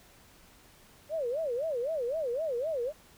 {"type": "tone with vibrato", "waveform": "sine", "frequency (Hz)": 554.4, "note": "C#5", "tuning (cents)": 0, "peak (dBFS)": -29, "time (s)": [1.09, 2.93], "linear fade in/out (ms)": 50, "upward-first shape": "sine", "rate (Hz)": 3.9, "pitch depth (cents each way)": 290, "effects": ["pink hiss -58 dBFS RMS until 3.17 s"]}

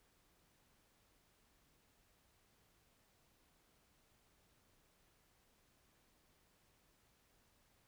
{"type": "silence", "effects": ["pink hiss -74 dBFS RMS until 7.87 s"]}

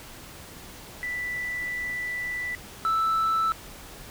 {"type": "tone pair in turn", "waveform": "sine", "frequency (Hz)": [1975.5, 1318.5], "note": ["B6", "E6"], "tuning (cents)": [0, 0], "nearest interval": "perfect fifth", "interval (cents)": 700, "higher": "first", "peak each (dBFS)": [-28, -19], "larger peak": "second", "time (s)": [[1.03, 2.55], [2.85, 3.52]], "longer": "first", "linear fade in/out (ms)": 0, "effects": ["tanh soft clip ceiling -20 dBFS", "pink hiss -44 dBFS RMS until 4.1 s"]}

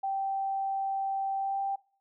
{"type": "tone with pitch glide", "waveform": "sine", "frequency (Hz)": [780, 786.3], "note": ["G5", "G5"], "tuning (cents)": [-9, 5], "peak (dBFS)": -28, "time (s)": [0.03, 1.76], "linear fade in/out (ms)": 10, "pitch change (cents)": 14, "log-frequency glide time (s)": [1.38, 1.59], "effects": ["noise-tail reverb RT60 0.4 s tail -20 dB re dry"]}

